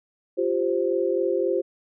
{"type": "chord", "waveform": "sine", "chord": "F suspended second", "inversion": "none", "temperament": "just", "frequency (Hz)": [349.2, 392.9, 523.8], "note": ["F4", "G4", "C5"], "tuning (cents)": [0, 4, 2], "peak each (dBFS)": -25, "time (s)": [0.37, 1.62], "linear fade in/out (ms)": 20, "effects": []}